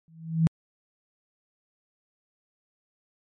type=tone with exponential growth; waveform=sine; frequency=162.5 Hz; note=E3; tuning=24 cents flat; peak=-14 dBFS; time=0.08-0.47 s; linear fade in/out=0 ms; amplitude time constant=83 ms; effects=MP3 48 kbps